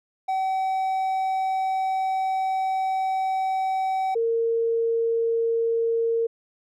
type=tone pair in turn; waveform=triangle / sine; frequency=762 / 459.1 Hz; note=G5 / A#4; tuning=-49 / -26 cents; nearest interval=major sixth; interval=877 cents; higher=first; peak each=-20 dBFS; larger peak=neither; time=0.28-4.15 / 4.15-6.27 s; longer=first; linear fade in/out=10 ms; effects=none